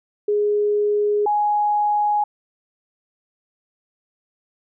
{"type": "tone pair in turn", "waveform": "sine", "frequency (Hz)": [415.3, 833.5], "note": ["G#4", "G#5"], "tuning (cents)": [0, 6], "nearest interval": "octave", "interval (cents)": 1206, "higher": "second", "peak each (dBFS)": -16, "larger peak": "neither", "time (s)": [[0.28, 1.26], [1.26, 2.24]], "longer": "neither", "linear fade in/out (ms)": 5, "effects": []}